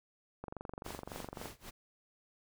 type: click train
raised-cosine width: 1 ms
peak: -28 dBFS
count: 25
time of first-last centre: 0.44-1.457 s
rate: 23.6 Hz
type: noise with tremolo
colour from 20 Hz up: pink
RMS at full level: -46 dBFS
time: 0.84-1.71 s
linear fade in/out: 20 ms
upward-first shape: sine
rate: 3.7 Hz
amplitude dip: 95%
effects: none